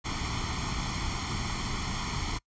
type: noise with comb filter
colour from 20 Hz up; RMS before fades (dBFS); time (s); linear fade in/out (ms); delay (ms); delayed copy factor
pink; -32; 0.04-2.39; 20; 0.92; +0.8
effects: noise-tail reverb RT60 0.1 s tail -25 dB re dry + resampled to 16000 Hz